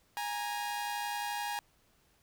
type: tone pair together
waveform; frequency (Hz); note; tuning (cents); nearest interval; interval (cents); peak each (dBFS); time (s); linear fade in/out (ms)
sawtooth; 826 / 937.4; G#5 / A#5; -10 / +9; major second; 219; -32 / -35; 0.17-1.59; 0
effects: pink hiss -69 dBFS RMS until 2.22 s